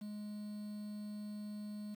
triangle tone with quantisation, 209.1 Hz, G#3, 12 cents sharp, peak -40 dBFS, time 0.01-1.95 s, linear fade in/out 10 ms, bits 10, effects none

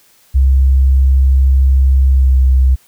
sine tone with pitch glide, 66.5 to 65.06 Hz, C2 to C2, +29 to -9 cents, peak -6 dBFS, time 0.34-2.76 s, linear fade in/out 20 ms, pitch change -38 cents, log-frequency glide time 2.1-2.38 s, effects white hiss -50 dBFS RMS until 2.87 s

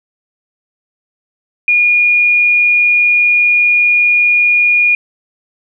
sine tone, 2435 Hz, D#7, 38 cents flat, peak -7 dBFS, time 1.68-4.95 s, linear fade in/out 2 ms, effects none

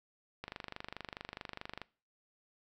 click train, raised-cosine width 0.3 ms, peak -25 dBFS, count 35, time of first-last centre 0.44-1.817 s, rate 24.7 Hz, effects noise-tail reverb RT60 0.4 s tail -22 dB re dry

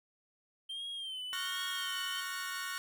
triangle tone with vibrato, 3136 Hz, G7, in tune, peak -37 dBFS, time 0.69-2.21 s, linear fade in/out 10 ms, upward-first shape sine, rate 1.3 Hz, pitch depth 80 cents each way
sawtooth chord, Gb major seventh, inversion second, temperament equal with one note detuned, 1108.7 / 1396.9 / 1480 / 1843.2 Hz, Db6 / F6 / Gb6 / Bb6, 0 / 0 / 0 / -20 cents, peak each -39 / -42 / -38 / -39 dBFS, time 1.33-2.78 s, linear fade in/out 0 ms
effects none

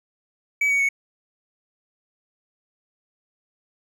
triangle tone with pitch steps, 2282 / 2249 / 2217 Hz, C#7 / C#7 / C#7, +50 / +24 / 0 cents, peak -16 dBFS, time 0.61-0.889 s, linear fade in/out 5 ms, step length 93 ms, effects none

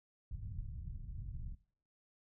pink low-pass noise, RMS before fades -44 dBFS, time 0.31-1.55 s, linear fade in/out 5 ms, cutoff 130 Hz, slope 24 dB/octave, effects noise-tail reverb RT60 0.5 s tail -20 dB re dry

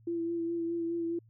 sine tone with vibrato, 336.6 Hz, E4, 36 cents sharp, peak -30 dBFS, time 0.07-1.19 s, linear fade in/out 5 ms, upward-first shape sine, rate 4.8 Hz, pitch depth 22 cents each way, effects added 112 Hz sine -57 dBFS peak until 1.29 s

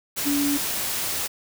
sine tone in noise, 285.5 Hz, D4, 49 cents flat, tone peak -21 dBFS, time 0.25-0.58 s, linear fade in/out 20 ms, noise white, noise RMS -27 dBFS, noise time 0.16-1.28 s, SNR +3 dB, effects none

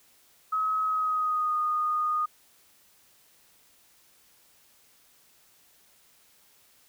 sine tone with pitch glide, 1277 to 1231.4 Hz, D#6 to D#6, +45 to -18 cents, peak -24 dBFS, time 0.52-2.26 s, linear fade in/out 10 ms, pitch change -63 cents, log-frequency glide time 0.82-1.57 s, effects white hiss -61 dBFS RMS until 6.88 s

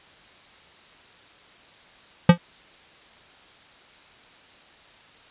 square tone with exponential decay, 173.3 Hz, F3, 13 cents flat, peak -6 dBFS, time 2.29-2.38 s, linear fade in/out 5 ms, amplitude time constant 18 ms, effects white hiss -51 dBFS RMS until 5.3 s + resampled to 8000 Hz

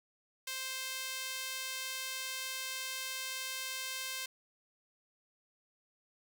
sawtooth tone with high-pass filter, 523.3 Hz, C5, in tune, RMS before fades -40 dBFS, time 0.47-4.26 s, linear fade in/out 5 ms, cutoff 2400 Hz, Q 0.73, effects none

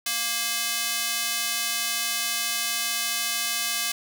square tone with high-pass filter, 233.1 Hz, A#3, in tune, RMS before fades -27 dBFS, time 0.06-3.92 s, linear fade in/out 5 ms, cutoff 2700 Hz, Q 0.57, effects none

